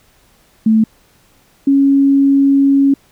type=tone pair in turn; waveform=sine; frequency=220 / 276.4 Hz; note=A3 / C#4; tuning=0 / -5 cents; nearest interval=major third; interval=395 cents; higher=second; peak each=-7 dBFS; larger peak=neither; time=0.66-0.84 / 1.67-2.94 s; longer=second; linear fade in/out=5 ms; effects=pink hiss -52 dBFS RMS until 3.11 s